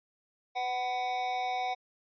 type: tone with amplitude modulation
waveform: square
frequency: 748 Hz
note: F#5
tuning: 19 cents sharp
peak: -28 dBFS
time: 0.55-1.75 s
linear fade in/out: 20 ms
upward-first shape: sine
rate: 245 Hz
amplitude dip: 60%
effects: resampled to 11025 Hz